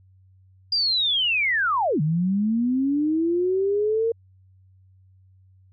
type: linear two-way sweep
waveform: sine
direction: down then up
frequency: 4866 to 146.83 to 463.2 Hz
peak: -19 dBFS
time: 0.72-4.12 s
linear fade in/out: 5 ms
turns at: 2.01 s
effects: added 94 Hz sine -52 dBFS peak until 5.72 s